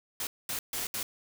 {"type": "noise bursts at uneven times", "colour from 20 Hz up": "white", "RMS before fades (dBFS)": -34, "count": 4, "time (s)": [[0.2, 0.27], [0.49, 0.59], [0.73, 0.87], [0.94, 1.03]], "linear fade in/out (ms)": 2, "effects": []}